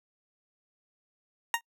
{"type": "tone with exponential decay", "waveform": "20% pulse", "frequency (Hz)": 932.3, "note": "A#5", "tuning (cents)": 0, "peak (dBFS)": -16, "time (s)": [1.54, 1.61], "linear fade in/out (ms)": 1, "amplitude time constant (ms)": 15, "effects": ["noise-tail reverb RT60 0.1 s tail -26 dB re dry"]}